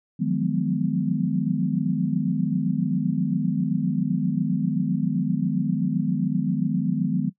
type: tone cluster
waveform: sine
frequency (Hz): 154.3 / 177 / 184.6 / 210.4 / 250.5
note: D#3 / F3 / F#3 / G#3 / B3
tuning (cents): -14 / +23 / -4 / +23 / +25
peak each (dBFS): -27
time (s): 0.19-7.3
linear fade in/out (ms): 20
effects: noise-tail reverb RT60 0.1 s tail -19 dB re dry